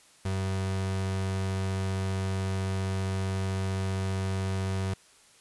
35% pulse tone, 95.5 Hz, G2, 45 cents flat, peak -26 dBFS, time 0.25-4.94 s, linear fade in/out 5 ms, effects white hiss -58 dBFS RMS until 5.4 s + resampled to 24000 Hz

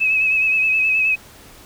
sine tone with vibrato, 2571 Hz, E7, 44 cents flat, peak -14 dBFS, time 0-1.16 s, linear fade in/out 20 ms, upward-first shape sine, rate 9.5 Hz, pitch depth 37 cents each way, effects pink hiss -44 dBFS RMS until 1.65 s

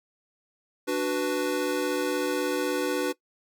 square chord, B minor, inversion first, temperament equal, 293.7 / 370 / 493.9 Hz, D4 / F#4 / B4, 0 / 0 / 0 cents, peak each -30 dBFS, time 0.87-3.13 s, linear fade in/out 20 ms, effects noise-tail reverb RT60 0.1 s tail -20 dB re dry

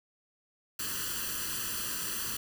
white noise with comb filter, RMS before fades -35 dBFS, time 0.79-2.37 s, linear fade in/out 5 ms, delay 0.67 ms, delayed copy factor +0.85, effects none

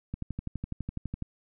click train, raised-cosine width 5 ms, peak -21 dBFS, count 14, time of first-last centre 0.14-1.223 s, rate 12 Hz, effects none

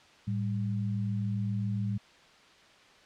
sine tone pair together, 110 / 197.36 Hz, A2 / G3, 0 / +12 cents, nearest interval minor seventh, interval 1012 cents, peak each -30 / -33 dBFS, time 0.27-1.98 s, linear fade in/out 10 ms, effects white hiss -57 dBFS RMS until 3.05 s + low-pass 4000 Hz 12 dB/octave

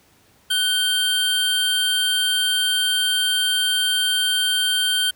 square tone pair together, 1500 / 3160 Hz, F#6 / G7, +23 / +13 cents, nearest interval octave + minor second, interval 1290 cents, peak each -26 / -19 dBFS, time 0.5-5.11 s, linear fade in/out 10 ms, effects pink hiss -56 dBFS RMS until 5.15 s + high-pass 60 Hz 12 dB/octave

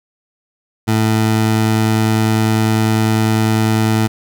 20% pulse tone, 110 Hz, A2, in tune, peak -7 dBFS, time 0.87-4.08 s, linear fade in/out 20 ms, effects none

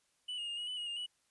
triangle tone with pitch steps, 2974 / 2853 / 2824 / 2898 / 2994 / 2887 / 2816 / 2941 Hz, F#7 / F7 / F7 / F#7 / F#7 / F#7 / F7 / F#7, +8 / +36 / +19 / -37 / +20 / -43 / +14 / -11 cents, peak -36 dBFS, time 0.28-1.064 s, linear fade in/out 10 ms, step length 98 ms, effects white hiss -75 dBFS RMS until 1.3 s + resampled to 24000 Hz

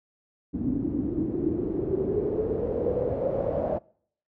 pink noise with low-pass filter sweep, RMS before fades -27 dBFS, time 0.53-3.79 s, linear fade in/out 20 ms, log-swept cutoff 260 to 620 Hz, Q 8, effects noise-tail reverb RT60 0.6 s tail -25 dB re dry + high-pass 60 Hz 12 dB/octave

